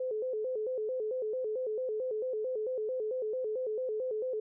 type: tone with vibrato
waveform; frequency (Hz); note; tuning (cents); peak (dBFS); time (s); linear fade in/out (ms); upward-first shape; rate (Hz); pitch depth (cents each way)
sine; 470; A#4; +14; -31; 0-4.4; 5; square; 4.5; 150
effects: none